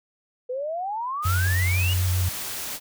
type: exponential sweep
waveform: sine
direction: up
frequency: 487.4 to 2960 Hz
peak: -26 dBFS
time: 0.49-1.94 s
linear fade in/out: 10 ms
type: noise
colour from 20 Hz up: white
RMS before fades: -32 dBFS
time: 1.22-2.8 s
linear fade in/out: 50 ms
type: tone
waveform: sine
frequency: 90.7 Hz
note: F#2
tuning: 34 cents flat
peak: -20 dBFS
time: 1.25-2.29 s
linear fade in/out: 5 ms
effects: none